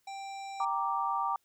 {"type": "harmonic tone", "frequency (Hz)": 785, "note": "G5", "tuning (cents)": 2, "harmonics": [1, 3, 5, 7, 9, 10], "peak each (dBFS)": [-39, -49, -53, -56, -58, -59], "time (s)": [0.07, 0.65], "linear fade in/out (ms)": 5}
{"type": "chord", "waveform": "sine", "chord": "G minor", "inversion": "none", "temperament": "equal", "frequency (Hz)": [784, 932.3, 1174.7], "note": ["G5", "Bb5", "D6"], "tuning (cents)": [0, 0, 0], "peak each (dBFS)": [-34, -33, -32], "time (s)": [0.6, 1.36], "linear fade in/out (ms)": 2}
{"effects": ["white hiss -74 dBFS RMS until 1.44 s"]}